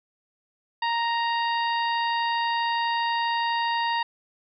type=harmonic tone; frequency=932.3 Hz; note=A#5; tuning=in tune; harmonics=1 / 2 / 3 / 4 / 5; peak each=-24 / -30 / -34 / -36 / -38 dBFS; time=0.82-4.03 s; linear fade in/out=5 ms; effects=none